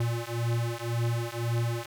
square beating tone pair, 116.54 / 118.44 Hz, A#2 / A#2, 0 / +28 cents, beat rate 1.9 Hz, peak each -31 dBFS, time 0-1.86 s, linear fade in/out 5 ms, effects none

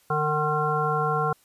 harmonic tone with a mistuned harmonic, 152.1 Hz, D#3, 39 cents flat, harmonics 1 / 3 / 5 / 7 / 9, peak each -28 / -28 / -28 / -28 / -28 dBFS, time 0.1-1.33 s, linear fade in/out 5 ms, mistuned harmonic 5, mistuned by -15 cents, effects white hiss -61 dBFS RMS until 1.44 s + resampled to 32000 Hz

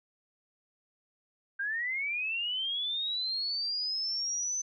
sine linear sweep, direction up, 1568 to 6140 Hz, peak -30 dBFS, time 1.59-4.62 s, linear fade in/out 10 ms, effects none

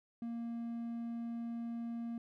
triangle tone, 233.1 Hz, A#3, in tune, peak -36 dBFS, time 0.22-2.18 s, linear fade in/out 2 ms, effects none

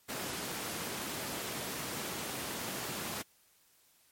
pink high-pass noise, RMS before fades -39 dBFS, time 0.08-3.23 s, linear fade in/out 20 ms, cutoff 150 Hz, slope 12 dB/octave, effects white hiss -67 dBFS RMS until 4.11 s + MP3 64 kbps

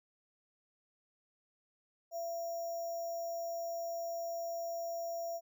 sine tone with sample-and-hold, 675 Hz, E5, 41 cents sharp, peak -36 dBFS, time 2.11-5.41 s, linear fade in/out 50 ms, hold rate 6300 Hz, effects none

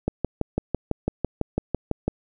click train, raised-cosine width 2 ms, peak -9 dBFS, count 13, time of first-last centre 0.08-2.08 s, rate 6 Hz, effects none

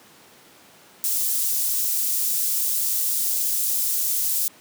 white high-pass noise, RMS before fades -23 dBFS, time 1.04-4.48 s, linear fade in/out 0 ms, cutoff 7100 Hz, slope 12 dB/octave, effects pink hiss -50 dBFS RMS until 4.6 s + high-pass 200 Hz 12 dB/octave

